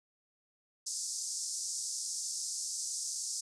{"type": "band-pass noise", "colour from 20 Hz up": "pink", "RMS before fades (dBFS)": -38, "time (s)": [0.86, 3.41], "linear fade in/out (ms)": 10, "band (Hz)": [5100, 9100], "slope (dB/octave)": 48, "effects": []}